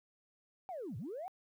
sine linear two-way sweep, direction down then up, 785 to 92.5 to 785 Hz, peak -39 dBFS, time 0.69-1.28 s, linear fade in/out 0 ms, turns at 0.97 s, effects tanh soft clip ceiling -36 dBFS + 12-bit

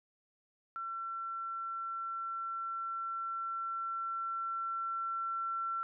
sine tone with level ramp, 1350 Hz, E6, 41 cents sharp, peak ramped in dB -37 to -33 dBFS, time 0.76-5.83 s, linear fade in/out 0 ms, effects none

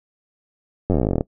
slowing click train, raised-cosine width 2 ms, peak -6 dBFS, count 19, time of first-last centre 0.9-1.209 s, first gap 10 ms, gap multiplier 1.06, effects noise-tail reverb RT60 0.1 s tail -21 dB re dry

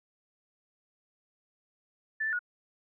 sine tone with pitch steps, 1757 / 1767 / 1453 Hz, A6 / A6 / F#6, -3 / +7 / -32 cents, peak -28 dBFS, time 2.2-2.392 s, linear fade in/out 10 ms, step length 64 ms, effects none

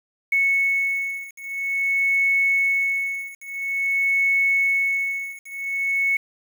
sine beating tone pair, 2206 / 2206.49 Hz, C#7 / C#7, -9 / -9 cents, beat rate 0.49 Hz, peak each -22 dBFS, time 0.32-6.17 s, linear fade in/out 5 ms, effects 7-bit

